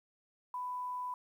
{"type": "tone with quantisation", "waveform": "sine", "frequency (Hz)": 995, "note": "B5", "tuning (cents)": 13, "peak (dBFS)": -36, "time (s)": [0.54, 1.14], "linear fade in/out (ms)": 2, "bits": 11, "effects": []}